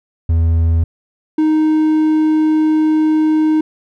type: tone pair in turn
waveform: triangle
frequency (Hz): 82.41 / 311.1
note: E2 / D#4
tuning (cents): 0 / 0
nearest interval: octave + major seventh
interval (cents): 2300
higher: second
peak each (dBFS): -8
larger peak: neither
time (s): 0.29-0.84 / 1.38-3.61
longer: second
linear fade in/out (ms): 5
effects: none